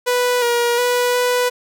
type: tone with pitch steps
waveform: sawtooth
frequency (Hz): 493.2 / 476.5 / 490.7 / 493.9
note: B4 / A#4 / B4 / B4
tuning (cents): -2 / +38 / -11 / 0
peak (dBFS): -11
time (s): 0.06-1.5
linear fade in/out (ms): 20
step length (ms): 360
effects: none